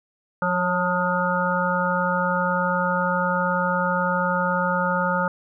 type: harmonic tone with a mistuned harmonic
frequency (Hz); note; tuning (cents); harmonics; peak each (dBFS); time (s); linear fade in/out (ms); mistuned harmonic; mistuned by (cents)
178.8; F3; +41; 1 / 3 / 5 / 7 / 8; -26 / -26 / -26 / -26 / -26; 0.42-5.28; 2; 3; +30
effects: none